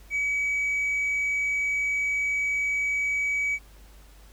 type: tone with tanh clipping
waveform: sine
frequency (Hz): 2275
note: C#7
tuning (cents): +44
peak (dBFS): -24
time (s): 0.1-3.59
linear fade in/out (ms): 50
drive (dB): 1
effects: added 50 Hz sine -48 dBFS peak until 4.32 s + pink hiss -56 dBFS RMS until 4.32 s